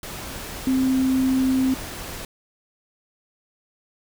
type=tone in noise; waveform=sine; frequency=261.6 Hz; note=C4; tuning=in tune; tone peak=-17 dBFS; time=0.67-1.74 s; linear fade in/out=2 ms; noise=pink; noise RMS=-34 dBFS; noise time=0.03-2.25 s; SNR=+14 dB; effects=none